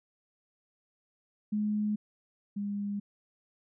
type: tone pair in turn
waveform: sine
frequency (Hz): 210.4 / 203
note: G#3 / G#3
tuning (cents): +23 / -39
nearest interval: minor second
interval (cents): 62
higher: first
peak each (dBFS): -27 / -31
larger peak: first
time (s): 1.52-1.96 / 2.56-3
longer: neither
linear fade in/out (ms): 10
effects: none